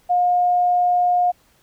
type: tone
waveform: sine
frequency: 714 Hz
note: F5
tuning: 38 cents sharp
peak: -14 dBFS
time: 0.09-1.32 s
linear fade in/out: 20 ms
effects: pink hiss -58 dBFS RMS until 1.62 s